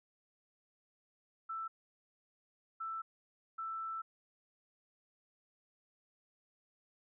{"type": "tone bursts at uneven times", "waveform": "sine", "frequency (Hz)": 1326, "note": "E6", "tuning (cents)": 10, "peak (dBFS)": -38, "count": 3, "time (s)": [[1.49, 1.68], [2.8, 3.02], [3.58, 4.02]], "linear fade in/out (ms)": 10, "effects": []}